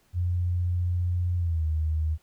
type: tone with pitch glide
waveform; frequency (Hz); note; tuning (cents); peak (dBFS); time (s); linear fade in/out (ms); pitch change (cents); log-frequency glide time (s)
sine; 88.5 to 78.39; F2 to D#2; +23 to +13; -23; 0.13-2.18; 50; -210; 1.37-1.65
effects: pink hiss -65 dBFS RMS until 2.22 s